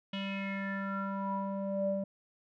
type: tone with low-pass filter sweep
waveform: square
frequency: 196 Hz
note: G3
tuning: in tune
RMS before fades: -35 dBFS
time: 0.13-2.04 s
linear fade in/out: 5 ms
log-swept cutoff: 3100 to 500 Hz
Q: 6.6
effects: none